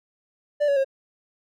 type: tone with pitch steps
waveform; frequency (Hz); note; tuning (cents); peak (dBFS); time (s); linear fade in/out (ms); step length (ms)
triangle; 587.3 / 563.1 / 539.8; D5 / C#5 / C#5; 0 / +27 / -46; -16; 0.6-0.846; 20; 82
effects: none